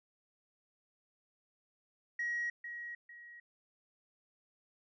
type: tone with echo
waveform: sine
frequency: 1900 Hz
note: A#6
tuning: 33 cents sharp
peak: -32 dBFS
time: 2.19-2.5 s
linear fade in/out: 5 ms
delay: 450 ms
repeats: 2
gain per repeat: -9 dB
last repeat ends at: 3.4 s
effects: tanh soft clip ceiling -30 dBFS